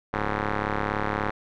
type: ring-modulated tone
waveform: 5% pulse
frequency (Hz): 103.9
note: G#2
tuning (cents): +1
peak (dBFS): -10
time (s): 0.13-1.31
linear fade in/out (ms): 10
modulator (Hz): 642
effects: low-pass 2000 Hz 12 dB/octave